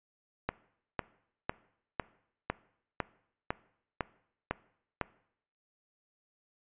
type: click train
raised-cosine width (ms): 0.5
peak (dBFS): -15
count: 10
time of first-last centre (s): 0.49-5.013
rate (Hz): 1.99
effects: noise-tail reverb RT60 0.7 s tail -20 dB re dry + resampled to 8000 Hz